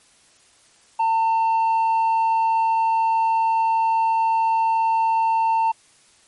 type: tone with tanh clipping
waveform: sine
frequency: 900 Hz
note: A5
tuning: 39 cents sharp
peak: -17 dBFS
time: 0.99-5.72 s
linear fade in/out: 10 ms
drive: 3 dB
effects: white hiss -55 dBFS RMS until 6.27 s + MP3 48 kbps